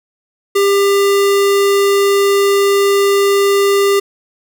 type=tone; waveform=square; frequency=398.8 Hz; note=G4; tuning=30 cents sharp; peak=-10 dBFS; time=0.55-4 s; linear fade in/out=10 ms; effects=none